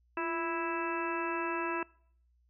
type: harmonic tone with a mistuned harmonic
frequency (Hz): 329.6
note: E4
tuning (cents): 0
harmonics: 1 / 2 / 3 / 4 / 5 / 6 / 7 / 8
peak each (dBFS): -36 / -42 / -37 / -40 / -41 / -48 / -51 / -41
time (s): 0.17-1.83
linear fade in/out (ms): 2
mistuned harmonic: 1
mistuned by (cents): +65
effects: noise-tail reverb RT60 0.6 s tail -24 dB re dry + added 60 Hz sine -66 dBFS peak until 2.49 s